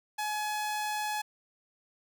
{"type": "tone", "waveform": "sawtooth", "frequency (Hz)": 846, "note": "G#5", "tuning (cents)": 32, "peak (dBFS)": -27, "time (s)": [0.18, 1.22], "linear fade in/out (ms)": 10, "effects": []}